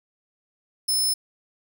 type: tone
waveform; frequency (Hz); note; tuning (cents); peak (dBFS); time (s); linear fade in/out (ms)
20% pulse; 5240; E8; -11; -15; 0.88-1.14; 10
effects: none